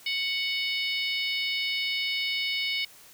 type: harmonic tone with a mistuned harmonic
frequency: 740 Hz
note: F#5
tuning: in tune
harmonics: 3 / 4 / 5 / 6 / 7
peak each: -30 / -32 / -34 / -36 / -37 dBFS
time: 0.06-2.85 s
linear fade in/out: 5 ms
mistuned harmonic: 7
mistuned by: -21 cents
effects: white hiss -52 dBFS RMS until 3.13 s